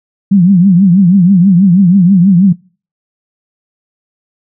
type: tone with vibrato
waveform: sine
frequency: 185 Hz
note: F#3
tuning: in tune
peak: -3 dBFS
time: 0.31-2.53 s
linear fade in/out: 10 ms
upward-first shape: triangle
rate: 6.2 Hz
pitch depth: 190 cents each way
effects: noise-tail reverb RT60 0.4 s tail -25 dB re dry